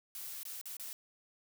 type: noise with dropouts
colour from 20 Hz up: blue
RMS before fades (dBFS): -44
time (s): 0.15-0.93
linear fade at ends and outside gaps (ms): 1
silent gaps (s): 0.432-0.452 / 0.613-0.656 / 0.768-0.797
effects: none

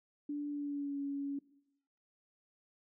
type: tone with pitch glide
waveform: sine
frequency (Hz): 291.3 to 280.6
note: D4 to C#4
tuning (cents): -14 to +21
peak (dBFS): -35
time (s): 0.29-1.39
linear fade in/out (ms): 5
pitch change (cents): -65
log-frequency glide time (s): 0.49-1
effects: noise-tail reverb RT60 0.8 s tail -20 dB re dry

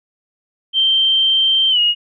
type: tone with pitch glide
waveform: sine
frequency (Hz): 3136 to 2876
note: G7 to F#7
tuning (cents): 0 to -50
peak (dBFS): -11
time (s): 0.73-1.95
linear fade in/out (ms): 50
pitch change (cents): -150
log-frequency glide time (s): 1.7-1.79
effects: none

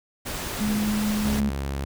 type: noise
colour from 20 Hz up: pink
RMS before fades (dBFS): -31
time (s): 0.25-1.41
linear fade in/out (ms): 20
type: tone with pitch glide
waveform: sine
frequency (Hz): 210.8 to 212.1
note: G#3 to G#3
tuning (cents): +26 to +37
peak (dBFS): -22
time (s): 0.6-1.5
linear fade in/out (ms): 10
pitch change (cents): +11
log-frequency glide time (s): 1.23-1.29
type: tone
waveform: sawtooth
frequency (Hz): 68.9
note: C#2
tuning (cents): -10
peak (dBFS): -23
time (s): 1.25-1.85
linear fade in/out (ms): 5
effects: none

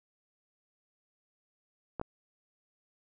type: clicks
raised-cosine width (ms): 1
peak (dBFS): -21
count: 2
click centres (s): 1.997 / 2.014
effects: none

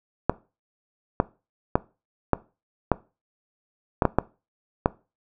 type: clicks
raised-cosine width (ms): 1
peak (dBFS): -3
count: 9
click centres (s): 0.296 / 1.201 / 1.755 / 2.333 / 2.917 / 4.022 / 4.053 / 4.186 / 4.859
effects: noise-tail reverb RT60 0.3 s tail -20 dB re dry

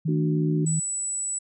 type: tone with vibrato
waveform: sine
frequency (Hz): 158.4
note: D#3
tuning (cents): +31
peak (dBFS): -22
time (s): 0.05-0.8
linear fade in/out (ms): 10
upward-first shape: triangle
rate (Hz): 6.4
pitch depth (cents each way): 11
type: chord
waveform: sine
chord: D major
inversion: second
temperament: equal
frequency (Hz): 220 / 293.7 / 370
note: A3 / D4 / F#4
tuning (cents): 0 / 0 / 0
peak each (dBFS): -33 / -27 / -30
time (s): 0.08-0.65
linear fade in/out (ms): 5
type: tone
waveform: sine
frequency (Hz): 7902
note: B8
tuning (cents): 0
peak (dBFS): -26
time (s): 0.66-1.39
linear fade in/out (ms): 10
effects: none

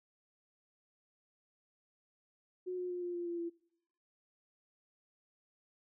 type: tone with pitch steps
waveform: sine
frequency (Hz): 364.9 / 360.5 / 356.2 / 351.9 / 347.6 / 343.4 / 339.3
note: F#4 / F#4 / F4 / F4 / F4 / F4 / F4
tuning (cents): -24 / -45 / +34 / +13 / -8 / -29 / -50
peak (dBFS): -36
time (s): 2.66-3.5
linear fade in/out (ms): 20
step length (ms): 120
effects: noise-tail reverb RT60 0.8 s tail -23 dB re dry

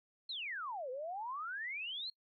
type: exponential two-way sweep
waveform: sine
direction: down then up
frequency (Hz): 4300 to 490 to 4300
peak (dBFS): -39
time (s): 0.29-2.1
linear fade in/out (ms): 5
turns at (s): 0.9
effects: noise-tail reverb RT60 0.1 s tail -23 dB re dry

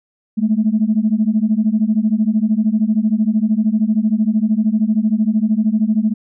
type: beating tone pair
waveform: sine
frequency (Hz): 210 / 223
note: G#3 / A3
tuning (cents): +19 / +23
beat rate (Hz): 13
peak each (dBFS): -15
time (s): 0.37-6.14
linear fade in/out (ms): 20
effects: tanh soft clip ceiling -5 dBFS

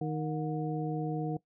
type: harmonic tone with a mistuned harmonic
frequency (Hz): 155.56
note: D#3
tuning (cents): 0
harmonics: 1 / 2 / 3 / 5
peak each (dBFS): -33 / -36 / -38 / -40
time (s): 0.01-1.37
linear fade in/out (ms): 5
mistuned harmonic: 5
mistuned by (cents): -120
effects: noise-tail reverb RT60 0.1 s tail -19 dB re dry

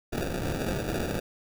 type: noise with sample-and-hold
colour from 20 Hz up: white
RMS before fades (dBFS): -30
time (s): 0.12-1.2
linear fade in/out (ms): 10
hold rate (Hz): 1050
effects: none

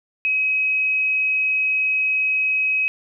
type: tone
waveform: sine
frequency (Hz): 2543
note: D#7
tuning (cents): +37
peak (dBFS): -17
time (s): 0.25-2.88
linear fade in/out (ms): 0
effects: none

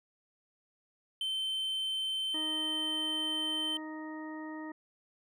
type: tone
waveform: triangle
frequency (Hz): 3091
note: G7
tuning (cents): -25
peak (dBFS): -30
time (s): 1.21-3.77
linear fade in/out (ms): 2
type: harmonic tone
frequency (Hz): 311.4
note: D#4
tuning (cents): +2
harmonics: 1 / 2 / 3 / 4 / 6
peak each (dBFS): -40 / -50 / -48 / -53 / -49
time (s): 2.34-4.72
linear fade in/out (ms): 5
effects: none

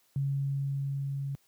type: tone with level ramp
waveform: sine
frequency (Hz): 138.59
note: C#3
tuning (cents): 0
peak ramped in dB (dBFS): -26 to -31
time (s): 0.16-1.35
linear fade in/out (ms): 0
effects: white hiss -68 dBFS RMS until 1.47 s + high-pass 80 Hz 12 dB/octave

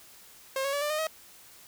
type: tone with pitch steps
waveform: sawtooth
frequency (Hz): 535 / 553.5 / 572.7 / 592.6 / 613.1 / 634.4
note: C5 / C#5 / D5 / D5 / D#5 / D#5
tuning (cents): +38 / -3 / -44 / +15 / -26 / +33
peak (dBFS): -24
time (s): 0.56-1.07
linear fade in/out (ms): 2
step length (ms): 85
effects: white hiss -53 dBFS RMS until 1.67 s

